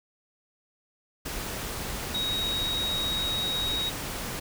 sine tone in noise, 3790 Hz, A#7, 28 cents sharp, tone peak -27 dBFS, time 2.14-3.9 s, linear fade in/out 10 ms, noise pink, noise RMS -34 dBFS, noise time 1.25-4.4 s, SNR +4 dB, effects none

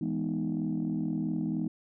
sine chord, E major seventh, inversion none, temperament equal, 164.81 / 207.7 / 246.9 / 311.1 Hz, E3 / G#3 / B3 / D#4, 0 / 0 / 0 / 0 cents, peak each -33 dBFS, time 0.01-1.68 s, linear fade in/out 5 ms, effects tanh soft clip ceiling -22 dBFS

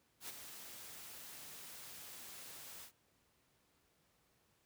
white noise with ADSR envelope, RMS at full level -45 dBFS, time 0.2-2.92 s, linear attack 86 ms, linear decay 28 ms, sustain -7 dB, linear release 92 ms, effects pink hiss -75 dBFS RMS until 4.65 s + high-pass 60 Hz 12 dB/octave

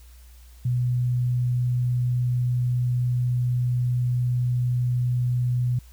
sine tone, 123.47 Hz, B2, in tune, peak -20 dBFS, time 0.65-5.79 s, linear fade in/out 5 ms, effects added 60 Hz sine -45 dBFS peak until 5.92 s + white hiss -57 dBFS RMS until 5.92 s

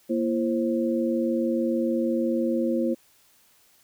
sine tone cluster, 236.5 / 336.4 / 530 Hz, A#3 / E4 / C5, +25 / +35 / +22 cents, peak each -25 / -26 / -28 dBFS, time 0.09-2.95 s, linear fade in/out 20 ms, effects white hiss -60 dBFS RMS until 3.83 s

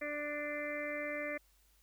harmonic tone, 294.8 Hz, D4, 7 cents sharp, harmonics 1 / 2 / 4 / 5 / 6 / 7 / 8, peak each -45 / -40 / -50 / -53 / -45 / -42 / -48 dBFS, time 0.01-1.38 s, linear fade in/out 10 ms, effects added 50 Hz sine -68 dBFS peak until 1.82 s + white hiss -71 dBFS RMS until 1.82 s

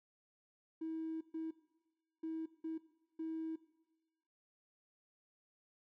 triangle tone bursts at uneven times, 321.6 Hz, E4, 43 cents flat, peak -35 dBFS, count 5, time 0.81-1.21 / 1.34-1.51 / 2.23-2.46 / 2.64-2.78 / 3.19-3.56 s, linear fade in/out 10 ms, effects noise-tail reverb RT60 1.0 s tail -20 dB re dry + tanh soft clip ceiling -36 dBFS

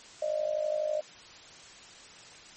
sine tone with amplitude modulation, 611 Hz, D#5, 32 cents flat, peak -24 dBFS, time 0.22-1.01 s, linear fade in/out 5 ms, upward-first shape sine, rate 52.1 Hz, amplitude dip 75%, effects white hiss -50 dBFS RMS until 2.56 s + MP3 32 kbps

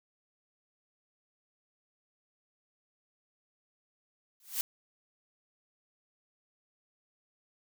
blue noise with exponential growth, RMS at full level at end -28 dBFS, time 4.4-4.61 s, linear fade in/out 1 ms, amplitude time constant 45 ms, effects none

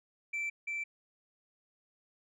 sine tone with echo, 2334 Hz, D7, 11 cents flat, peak -30 dBFS, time 0.33-0.5 s, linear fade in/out 10 ms, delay 340 ms, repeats 1, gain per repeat -2 dB, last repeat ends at 0.84 s, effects tanh soft clip ceiling -32 dBFS

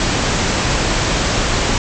pink low-pass noise, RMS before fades -17 dBFS, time 0-1.78 s, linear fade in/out 2 ms, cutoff 7800 Hz, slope 96 dB/octave, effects none

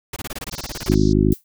pink noise bursts, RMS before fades -29 dBFS, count 15, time 0.13-0.947 s, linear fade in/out 5 ms, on 33 ms, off 23 ms
white band-pass noise, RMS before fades -38 dBFS, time 0.51-1.13 s, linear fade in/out 5 ms, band 4200 to 6000 Hz, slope 48 dB/octave
harmonic tone, 51.6 Hz, G#1, 10 cents flat, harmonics 1 / 2 / 3 / 4 / 5 / 6 / 7, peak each -21 / -21 / -21 / -21 / -21 / -21 / -21 dBFS, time 0.88-1.34 s, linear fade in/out 5 ms
violet noise with exponential decay, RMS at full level -28 dBFS, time 1.32-1.44 s, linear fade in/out 1 ms, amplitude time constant 26 ms
effects none

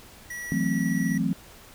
square tone, 1934 Hz, B6, 37 cents flat, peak -34 dBFS, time 0.3-1.18 s, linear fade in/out 5 ms
sine chord, F# half-diminished seventh, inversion third, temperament equal, 164.81 / 185 / 220 / 261.6 Hz, E3 / F#3 / A3 / C4, 0 / 0 / 0 / 0 cents, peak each -28 dBFS, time 0.52-1.33 s, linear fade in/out 0 ms
effects pink hiss -49 dBFS RMS until 1.74 s

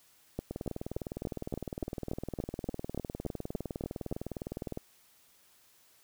two click trains, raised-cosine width 2 ms, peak -23 / -20 dBFS, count 85 / 14, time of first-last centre 0.51-4.774 / 0.39-4.126 s, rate 19.7 / 3.48 Hz, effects white hiss -64 dBFS RMS until 6.03 s

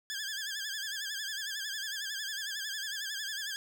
15% pulse tone with vibrato, 1661.2 Hz, G#6, in tune, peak -29 dBFS, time 0.1-3.56 s, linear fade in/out 0 ms, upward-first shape sine, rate 11 Hz, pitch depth 96 cents each way, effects none

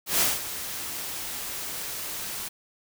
white noise with ADSR envelope, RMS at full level -21 dBFS, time 0.06-2.49 s, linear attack 140 ms, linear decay 190 ms, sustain -13 dB, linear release 16 ms, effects none

